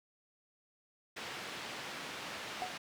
white band-pass noise, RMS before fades -44 dBFS, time 1.16-2.78 s, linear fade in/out 10 ms, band 130 to 3200 Hz, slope 12 dB/octave
sine tone with exponential decay, 735 Hz, F#5, 12 cents flat, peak -31 dBFS, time 2.62-2.76 s, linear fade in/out 0 ms, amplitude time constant 30 ms
effects none

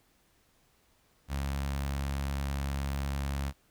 sawtooth tone with notch filter, 69.3 Hz, C#2, in tune, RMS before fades -33 dBFS, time 1.28-3.53 s, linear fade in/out 50 ms, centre 390 Hz, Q 1.2, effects pink hiss -68 dBFS RMS until 3.7 s

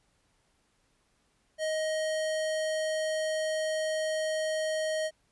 square tone, 627 Hz, D#5, 13 cents sharp, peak -29 dBFS, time 1.58-5.11 s, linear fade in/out 50 ms, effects pink hiss -71 dBFS RMS until 5.31 s + resampled to 24000 Hz

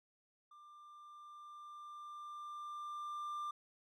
triangle tone with level ramp, 1190 Hz, D6, 22 cents sharp, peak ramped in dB -55 to -37 dBFS, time 0.51-3.51 s, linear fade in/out 5 ms, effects none

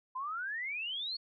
sine exponential sweep, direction up, 999 to 4435 Hz, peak -35 dBFS, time 0.15-1.17 s, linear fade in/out 10 ms, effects none

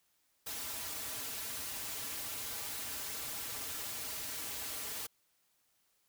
white noise with comb filter, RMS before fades -41 dBFS, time 0.46-5.07 s, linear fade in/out 10 ms, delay 5.5 ms, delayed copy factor -0.9, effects white hiss -75 dBFS RMS until 6.08 s

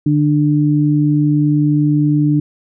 sine tone pair together, 148.4 / 296.8 Hz, D3 / D4, +18 / +18 cents, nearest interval octave, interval 1200 cents, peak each -13 dBFS, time 0.06-2.4 s, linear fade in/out 5 ms, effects none

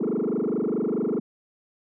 sine tone with frequency modulation, 329.6 Hz, E4, in tune, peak -20 dBFS, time 0-1.2 s, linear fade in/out 10 ms, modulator 24.7 Hz, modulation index 5.3, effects tanh soft clip ceiling -21 dBFS

